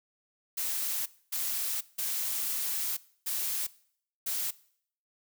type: noise bursts at uneven times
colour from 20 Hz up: blue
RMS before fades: -32 dBFS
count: 5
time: 0.57-1.06 / 1.32-1.81 / 1.98-2.97 / 3.26-3.67 / 4.26-4.51 s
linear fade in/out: 10 ms
effects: noise-tail reverb RT60 0.6 s tail -20 dB re dry